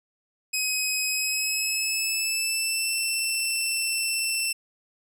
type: tone with pitch glide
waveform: 15% pulse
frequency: 2533 to 2681 Hz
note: D#7 to E7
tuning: +30 to +29 cents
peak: -17 dBFS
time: 0.53-4.53 s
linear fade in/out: 10 ms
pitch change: +99 cents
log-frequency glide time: 1.08-2.98 s
effects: none